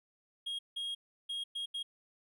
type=tone bursts at uneven times; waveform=triangle; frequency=3266 Hz; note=G#7; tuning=30 cents flat; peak=-34 dBFS; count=5; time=0.46-0.59 / 0.76-0.95 / 1.29-1.44 / 1.55-1.66 / 1.74-1.83 s; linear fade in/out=10 ms; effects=none